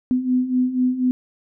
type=beating tone pair; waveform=sine; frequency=250 / 254.1 Hz; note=B3 / B3; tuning=+21 / +49 cents; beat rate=4.1 Hz; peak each=-23 / -18 dBFS; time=0.11-1.11 s; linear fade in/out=0 ms; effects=none